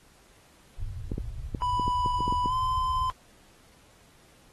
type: low-pass noise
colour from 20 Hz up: pink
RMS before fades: -35 dBFS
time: 0.76-3.13 s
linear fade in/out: 50 ms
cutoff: 120 Hz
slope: 48 dB/octave
type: clicks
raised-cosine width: 3 ms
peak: -18 dBFS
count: 10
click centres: 1.118 / 1.181 / 1.548 / 1.797 / 1.88 / 2.061 / 2.206 / 2.28 / 2.325 / 2.459 s
type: tone with pitch glide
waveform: triangle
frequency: 990 to 1026.7 Hz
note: B5 to C6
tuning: +4 to -33 cents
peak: -23 dBFS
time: 1.62-3.1 s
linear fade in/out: 0 ms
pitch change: +63 cents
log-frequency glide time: 2.47-2.53 s
effects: pink hiss -59 dBFS RMS until 4.52 s + AAC 32 kbps